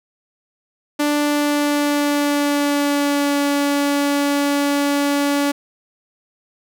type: tone with pitch glide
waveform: sawtooth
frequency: 293.7 to 285.2 Hz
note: D4 to C#4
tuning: 0 to +49 cents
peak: -12 dBFS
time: 0.99-5.52 s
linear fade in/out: 10 ms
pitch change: -51 cents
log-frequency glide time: 1.17-3.39 s
effects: none